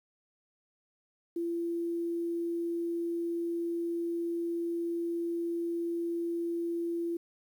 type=tone with quantisation; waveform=sine; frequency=339.6 Hz; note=F4; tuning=48 cents flat; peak=-30 dBFS; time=1.36-7.17 s; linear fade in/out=5 ms; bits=10; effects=none